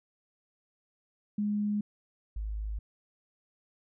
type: tone pair in turn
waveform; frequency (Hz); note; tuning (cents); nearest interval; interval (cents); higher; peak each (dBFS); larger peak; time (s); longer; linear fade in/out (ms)
sine; 207.7 / 52.73; G#3 / G#1; 0 / +27; 2 octaves; 2373; first; -27 / -32; first; 1.38-1.81 / 2.36-2.79; neither; 5
effects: none

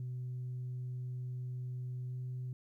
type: tone with pitch glide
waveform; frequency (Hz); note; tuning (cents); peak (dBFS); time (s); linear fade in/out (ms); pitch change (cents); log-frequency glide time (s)
sine; 125.7 to 126.65; B2 to B2; +31 to +44; -36; 0-2.53; 2; +13; 2.08-2.15
effects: tanh soft clip ceiling -35 dBFS + 13-bit

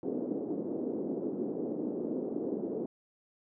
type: band-pass noise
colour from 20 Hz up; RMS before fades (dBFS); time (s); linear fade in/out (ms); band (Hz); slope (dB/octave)
pink; -35; 0.03-2.86; 2; 250 to 430; 24
effects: none

